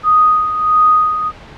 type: tone with tremolo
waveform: sine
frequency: 1244.5 Hz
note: D#6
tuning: in tune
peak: -6 dBFS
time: 0.03-1.32 s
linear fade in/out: 50 ms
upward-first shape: sine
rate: 1.5 Hz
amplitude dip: 65%
effects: pink hiss -36 dBFS RMS until 1.57 s + low-pass 3000 Hz 12 dB/octave